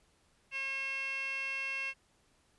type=tone with band-pass filter; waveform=15% pulse; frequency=540 Hz; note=C#5; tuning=45 cents flat; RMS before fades=-37 dBFS; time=0.51-1.94 s; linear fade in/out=50 ms; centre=2700 Hz; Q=6.6; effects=pink hiss -70 dBFS RMS until 2.58 s + resampled to 24000 Hz